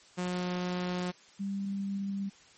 sawtooth / sine tone pair in turn, 179.8 / 197.52 Hz, F#3 / G3, -49 / +13 cents, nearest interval major second, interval 162 cents, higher second, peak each -27 / -31 dBFS, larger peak first, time 0.17-1.12 / 1.39-2.3 s, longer first, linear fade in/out 20 ms, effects white hiss -58 dBFS RMS until 2.57 s + MP3 32 kbps

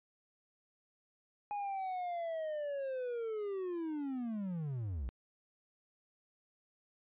triangle linear sweep, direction down, 830.6 to 55 Hz, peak -34 dBFS, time 1.51-5.09 s, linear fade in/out 0 ms, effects resampled to 8000 Hz

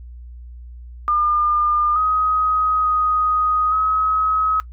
sine tone with pitch steps, 1206 / 1259 / 1249 / 1275 Hz, D6 / D#6 / D#6 / D#6, +46 / +20 / +6 / +42 cents, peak -15 dBFS, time 1.08-4.6 s, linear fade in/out 0 ms, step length 880 ms, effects noise-tail reverb RT60 0.1 s tail -19 dB re dry + added 60 Hz sine -34 dBFS peak until 4.72 s

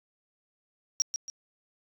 sine tone with echo, 5630 Hz, F8, 13 cents sharp, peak -19 dBFS, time 1-1.02 s, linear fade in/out 0 ms, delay 140 ms, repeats 2, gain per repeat -9 dB, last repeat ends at 1.3 s, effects tanh soft clip ceiling -20 dBFS

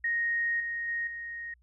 sine tone with level steps, 1867 Hz, A#6, 2 cents sharp, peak -26 / -31 / -29 / -36 dBFS, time 0.04-1.54 s, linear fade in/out 5 ms, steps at 0.6 / 0.88 / 1.07 s, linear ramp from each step 2 ms, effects added 60 Hz sine -61 dBFS peak until 1.62 s

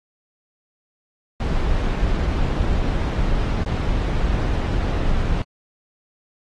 brown noise with dropouts, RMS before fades -20 dBFS, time 1.4-5.42 s, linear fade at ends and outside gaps 2 ms, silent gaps 3.636-3.66 s, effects low-pass 5000 Hz 12 dB/octave + AAC 32 kbps

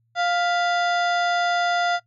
harmonic tone with a mistuned harmonic, 700 Hz, F5, 4 cents sharp, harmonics 1 / 2 / 3 / 4 / 5 / 6 / 7 / 9 / 10, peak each -21 / -25 / -32 / -40 / -32 / -43 / -37 / -44 / -49 dBFS, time 0.15-2 s, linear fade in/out 50 ms, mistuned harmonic 3, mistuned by -100 cents, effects noise-tail reverb RT60 0.1 s tail -19 dB re dry + added 115 Hz sine -64 dBFS peak until 2.06 s

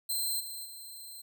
5% pulse tone with level steps, 4118 Hz, C8, 28 cents flat, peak -23 / -32 / -37 dBFS, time 0.09-1.22 s, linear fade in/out 10 ms, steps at 0.39 / 0.64 s, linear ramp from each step 20 ms, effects none

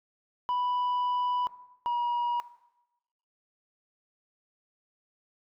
sine tone pair in turn, 987.8 / 959.7 Hz, B5 / B5, 0 / -50 cents, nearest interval unison, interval 50 cents, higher first, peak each -23 dBFS, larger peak neither, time 0.49-1.47 / 1.86-2.4 s, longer first, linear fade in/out 0 ms, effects noise-tail reverb RT60 0.9 s tail -17 dB re dry + tanh soft clip ceiling -25 dBFS

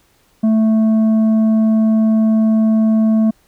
sine tone with tanh clipping, 220 Hz, A3, in tune, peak -11 dBFS, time 0.43-3.31 s, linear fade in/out 10 ms, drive 6 dB, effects pink hiss -56 dBFS RMS until 3.47 s

